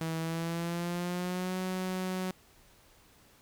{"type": "tone with pitch glide", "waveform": "sawtooth", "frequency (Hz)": [162.4, 185.47], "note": ["E3", "F#3"], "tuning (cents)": [-26, 4], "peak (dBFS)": -28, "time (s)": [0.01, 2.31], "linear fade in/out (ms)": 0, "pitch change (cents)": 230, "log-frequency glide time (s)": [0.19, 1.57], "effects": ["pink hiss -61 dBFS RMS until 3.41 s"]}